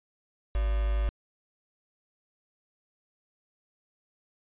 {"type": "tone with quantisation", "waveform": "sine", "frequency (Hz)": 52.6, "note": "G#1", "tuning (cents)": 23, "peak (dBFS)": -24, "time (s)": [0.55, 1.09], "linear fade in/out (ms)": 0, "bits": 6, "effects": ["resampled to 8000 Hz"]}